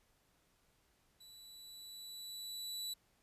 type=tone with level ramp; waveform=sawtooth; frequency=3951 Hz; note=B7; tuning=in tune; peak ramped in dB=-53 to -36 dBFS; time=1.2-2.94 s; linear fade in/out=10 ms; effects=pink hiss -74 dBFS RMS until 3.22 s + resampled to 32000 Hz